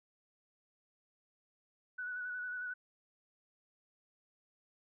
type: tone with vibrato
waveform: sine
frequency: 1480 Hz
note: F#6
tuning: in tune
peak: -38 dBFS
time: 1.98-2.74 s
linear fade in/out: 10 ms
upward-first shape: square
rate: 11 Hz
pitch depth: 21 cents each way
effects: none